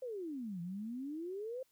sine exponential two-way sweep, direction down then up, 533 to 167.2 to 533 Hz, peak -39 dBFS, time 0.02-1.63 s, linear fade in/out 5 ms, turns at 0.61 s, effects white hiss -75 dBFS RMS until 1.71 s

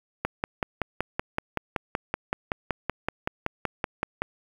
click train, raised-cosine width 0.5 ms, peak -10 dBFS, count 22, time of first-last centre 0.25-4.22 s, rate 5.29 Hz, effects 7-bit

